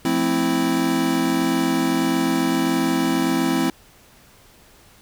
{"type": "chord", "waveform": "square", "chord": "F major seventh", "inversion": "none", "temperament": "equal", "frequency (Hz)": [174.61, 220, 261.6, 329.6], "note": ["F3", "A3", "C4", "E4"], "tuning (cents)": [0, 0, 0, 0], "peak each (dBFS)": [-28, -28, -22, -23], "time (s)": [0.05, 3.7], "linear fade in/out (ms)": 2, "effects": ["pink hiss -51 dBFS RMS until 5.01 s"]}